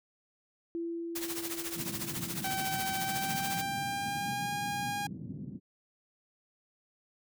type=tone with exponential decay; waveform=sine; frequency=336.7 Hz; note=E4; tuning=37 cents sharp; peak=-32 dBFS; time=0.75-5.08 s; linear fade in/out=0 ms; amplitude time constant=940 ms
type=noise with tremolo; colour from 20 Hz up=white; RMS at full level=-35 dBFS; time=1.15-3.62 s; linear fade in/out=10 ms; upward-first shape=triangle; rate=14 Hz; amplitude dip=80%
type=band-pass noise; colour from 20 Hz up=pink; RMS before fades=-42 dBFS; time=1.74-5.6 s; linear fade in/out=50 ms; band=130 to 250 Hz; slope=24 dB/octave
type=tone with pitch glide; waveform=sawtooth; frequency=770 to 814.4 Hz; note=G5 to G#5; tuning=-31 to -34 cents; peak=-29 dBFS; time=2.44-5.07 s; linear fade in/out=5 ms; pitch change=+97 cents; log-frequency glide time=2.92-4.49 s
effects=none